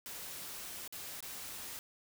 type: noise with dropouts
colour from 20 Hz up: white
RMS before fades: -45 dBFS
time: 0.06-1.79 s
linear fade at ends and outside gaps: 0 ms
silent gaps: 0.877-0.925 / 1.205-1.226 s
effects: none